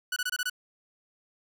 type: tone bursts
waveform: sawtooth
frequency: 1480 Hz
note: F#6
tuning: in tune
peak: -24 dBFS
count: 6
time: 0.12-0.498 s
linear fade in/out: 5 ms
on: 43 ms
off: 24 ms
effects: none